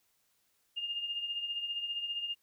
sine tone with tremolo, 2823 Hz, F7, 18 cents sharp, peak -31 dBFS, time 0.76-2.35 s, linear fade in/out 20 ms, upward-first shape triangle, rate 15 Hz, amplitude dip 65%, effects white hiss -74 dBFS RMS until 2.42 s

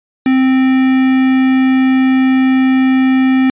triangle tone with quantisation, 261.6 Hz, C4, in tune, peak -6 dBFS, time 0.26-3.5 s, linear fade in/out 2 ms, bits 3, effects resampled to 8000 Hz

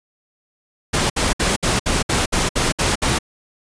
pink noise bursts, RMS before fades -18 dBFS, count 10, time 0.93-3.188 s, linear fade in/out 10 ms, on 170 ms, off 62 ms, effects resampled to 22050 Hz

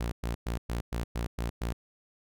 sawtooth tone bursts, 58.27 Hz, A#1, in tune, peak -26 dBFS, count 8, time 0-1.73 s, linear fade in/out 10 ms, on 120 ms, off 110 ms, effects none

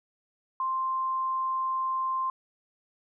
sine tone, 1050 Hz, C6, 6 cents sharp, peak -26 dBFS, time 0.6-2.3 s, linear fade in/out 2 ms, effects none

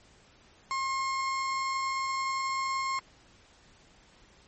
35% pulse tone, 1071 Hz, C6, 40 cents sharp, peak -27 dBFS, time 0.71-2.99 s, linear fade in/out 0 ms, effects pink hiss -59 dBFS RMS until 4.47 s + MP3 32 kbps

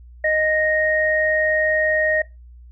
sine tone pair together, 620.8 / 1864.7 Hz, D#5 / A#6, -4 / 0 cents, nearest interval octave + perfect fifth, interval 1904 cents, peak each -19 dBFS, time 0.24-2.22 s, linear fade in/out 5 ms, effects noise-tail reverb RT60 0.2 s tail -19 dB re dry + added 60 Hz sine -40 dBFS peak until 2.71 s

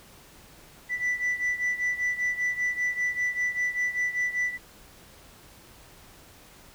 sine beating tone pair, 1975.5 / 1980.6 Hz, B6 / B6, 0 / +4 cents, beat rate 5.1 Hz, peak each -25 / -28 dBFS, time 0.89-4.58 s, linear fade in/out 50 ms, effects tanh soft clip ceiling -22 dBFS + pink hiss -52 dBFS RMS until 6.74 s

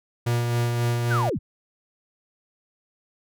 45% pulse tone with tremolo, 119.2 Hz, A#2, 39 cents sharp, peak -20 dBFS, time 0.26-1.3 s, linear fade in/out 10 ms, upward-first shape sine, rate 3.7 Hz, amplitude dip 30%
sine linear sweep, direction down, 1619 to 36.71 Hz, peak -23 dBFS, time 1.1-1.39 s, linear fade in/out 20 ms
effects none

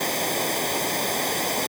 pink noise with comb filter, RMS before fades -25 dBFS, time 0-1.67 s, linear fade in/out 10 ms, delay 0.72 ms, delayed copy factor -0.75, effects high-pass 150 Hz 12 dB/octave

